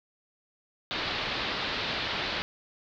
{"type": "low-pass noise", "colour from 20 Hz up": "white", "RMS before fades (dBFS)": -32, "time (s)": [0.91, 2.42], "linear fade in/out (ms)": 0, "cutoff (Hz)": 4400, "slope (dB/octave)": 48, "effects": []}